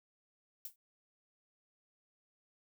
violet noise with exponential decay, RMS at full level -40 dBFS, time 0.65-0.76 s, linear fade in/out 2 ms, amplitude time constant 23 ms, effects none

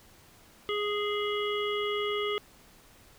harmonic tone, 415.3 Hz, G#4, in tune, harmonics 1 / 3 / 5 / 7 / 8, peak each -30 / -35 / -37 / -38 / -39 dBFS, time 0.69-2.38 s, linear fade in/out 0 ms, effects pink hiss -57 dBFS RMS until 3.18 s

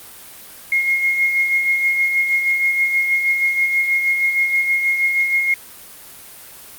sine tone with tremolo, 2149 Hz, C7, 46 cents sharp, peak -12 dBFS, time 0.72-5.54 s, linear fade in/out 2 ms, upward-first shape sine, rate 6.3 Hz, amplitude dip 45%, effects white hiss -39 dBFS RMS until 6.78 s + Opus 32 kbps

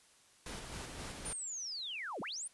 pink noise with tremolo, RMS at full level -44 dBFS, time 0.46-1.33 s, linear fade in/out 2 ms, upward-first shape square, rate 3.8 Hz, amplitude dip 30%
sine linear two-way sweep, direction down then up, 9550 to 146.83 to 9550 Hz, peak -39 dBFS, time 1.25-2.48 s, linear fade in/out 10 ms, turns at 2.21 s
effects white hiss -65 dBFS RMS until 2.53 s + resampled to 24000 Hz

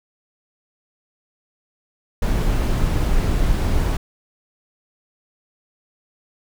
brown noise, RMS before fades -18 dBFS, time 2.22-3.97 s, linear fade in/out 5 ms, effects none

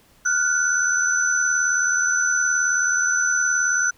sine tone cluster, 1420 / 1499 / 6010 Hz, F6 / F#6 / F#8, +28 / +22 / +26 cents, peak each -22 dBFS, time 0.25-3.91 s, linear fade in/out 10 ms, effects pink hiss -56 dBFS RMS until 3.97 s

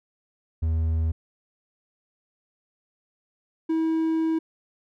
triangle tone pair in turn, 80.6 / 322.4 Hz, E2 / E4, -38 / -38 cents, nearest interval 2 octaves, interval 2400 cents, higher second, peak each -19 dBFS, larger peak neither, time 0.62-1.12 / 3.69-4.39 s, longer second, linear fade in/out 10 ms, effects none

